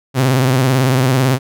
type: tone with vibrato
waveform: sawtooth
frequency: 130 Hz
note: C3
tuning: 11 cents flat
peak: -7 dBFS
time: 0.14-1.39 s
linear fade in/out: 50 ms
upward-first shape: sine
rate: 18 Hz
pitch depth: 88 cents each way
effects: none